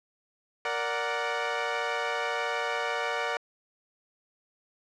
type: chord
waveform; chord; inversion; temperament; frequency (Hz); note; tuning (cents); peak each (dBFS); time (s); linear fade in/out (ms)
15% pulse; Bb augmented; none; equal with one note detuned; 466.2 / 584.3 / 740; Bb4 / D5 / F#5; 0 / -9 / 0; -26; 0.65-3.37; 2
effects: low-pass 4000 Hz 12 dB/octave